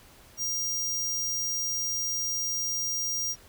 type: tone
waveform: 45% pulse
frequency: 5700 Hz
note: F8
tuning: 34 cents sharp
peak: -28 dBFS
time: 0.37-3.36 s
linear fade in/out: 50 ms
effects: pink hiss -54 dBFS RMS until 3.48 s